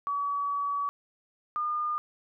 sine tone pair in turn, 1138 / 1213.4 Hz, C#6 / D#6, +45 / -44 cents, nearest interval minor second, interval 111 cents, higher second, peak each -27 dBFS, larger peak neither, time 0.07-0.89 / 1.56-1.98 s, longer first, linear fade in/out 0 ms, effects none

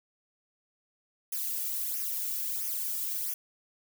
violet noise with flanger, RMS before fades -33 dBFS, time 1.32-3.34 s, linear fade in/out 5 ms, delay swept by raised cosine 0.24 to 1.94 ms, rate 1.5 Hz, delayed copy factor -0.8, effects none

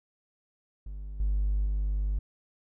triangle tone with level steps, 50.1 Hz, G1, 38 cents sharp, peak -34 / -21 / -23 dBFS, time 0.86-2.19 s, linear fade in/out 5 ms, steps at 1.2 / 1.66 s, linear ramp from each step 2 ms, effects tanh soft clip ceiling -20 dBFS

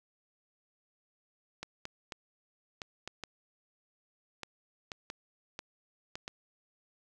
clicks, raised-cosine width 0.2 ms, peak -22 dBFS, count 12, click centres 1.63 / 1.854 / 2.122 / 2.818 / 3.076 / 3.237 / 4.433 / 4.918 / 5.101 / 5.591 / 6.155 / 6.279 s, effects none

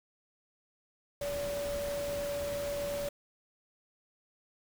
sine tone in noise, 573 Hz, D5, 43 cents flat, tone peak -33 dBFS, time 1.21-3.09 s, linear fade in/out 5 ms, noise pink, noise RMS -42 dBFS, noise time 1.21-3.09 s, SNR +6 dB, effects none

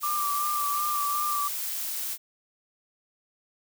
blue noise, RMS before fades -32 dBFS, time 0-2.18 s, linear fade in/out 50 ms
sine tone with vibrato, 1177 Hz, D6, 3 cents sharp, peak -26 dBFS, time 0.03-1.48 s, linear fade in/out 5 ms, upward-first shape sine, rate 2.7 Hz, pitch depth 28 cents each way
effects none

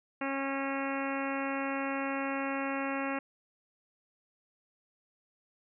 harmonic tone, 273.3 Hz, C#4, 24 cents flat, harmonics 1 / 2 / 3 / 4 / 5 / 6 / 7 / 8 / 9 / 10, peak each -35 / -38 / -40 / -41 / -42 / -43 / -43 / -44 / -45 / -45 dBFS, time 0.21-3.19 s, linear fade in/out 5 ms, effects none

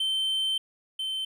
triangle tone pair in turn, 3100 / 3089 Hz, G7 / G7, -20 / -26 cents, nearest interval unison, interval 6 cents, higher first, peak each -23 / -27 dBFS, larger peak first, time 0-0.58 / 0.99-1.25 s, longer first, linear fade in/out 5 ms, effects none

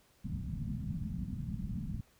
white low-pass noise, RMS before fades -38 dBFS, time 0.24-2.01 s, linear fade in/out 10 ms, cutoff 220 Hz, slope 48 dB/octave, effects pink hiss -67 dBFS RMS until 2.19 s

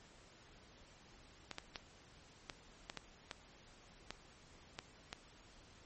clicks, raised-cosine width 0.2 ms, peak -25 dBFS, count 10, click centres 1.513 / 1.584 / 1.758 / 2.498 / 2.899 / 2.973 / 3.312 / 4.106 / 4.789 / 5.129 s, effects pink hiss -62 dBFS RMS until 5.85 s + MP3 32 kbps

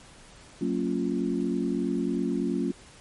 sine chord, Gb major seventh, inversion none, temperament equal with one note detuned, 185 / 228 / 277.2 / 349.2 Hz, Gb3 / Bb3 / Db4 / F4, 0 / -38 / 0 / 0 cents, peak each -31 / -30 / -29 / -31 dBFS, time 0.61-2.72 s, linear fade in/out 5 ms, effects pink hiss -51 dBFS RMS until 3 s + MP3 48 kbps

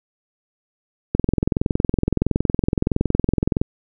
click train, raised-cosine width 3 ms, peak -4 dBFS, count 54, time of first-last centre 1.15-3.615 s, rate 21.5 Hz, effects none

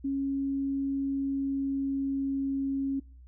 sine tone with pitch glide, 274.6 to 272.9 Hz, C#4 to C#4, -16 to -27 cents, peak -27 dBFS, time 0.04-3 s, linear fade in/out 10 ms, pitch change -11 cents, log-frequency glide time 1.02-2.68 s, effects noise-tail reverb RT60 0.4 s tail -23 dB re dry + added 62 Hz sine -48 dBFS peak until 3.27 s

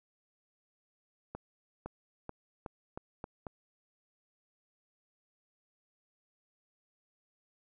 accelerating click train, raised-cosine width 1 ms, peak -26 dBFS, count 7, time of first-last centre 1.35-3.468 s, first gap 510 ms, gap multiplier 0.85, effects none

